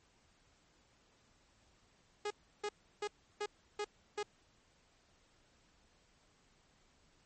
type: tone bursts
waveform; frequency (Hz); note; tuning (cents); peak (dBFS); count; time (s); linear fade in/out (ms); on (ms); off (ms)
sawtooth; 415.3; G#4; 0; -32; 6; 2.25-4.23; 5; 55; 330
effects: pink hiss -70 dBFS RMS until 7.25 s + MP3 32 kbps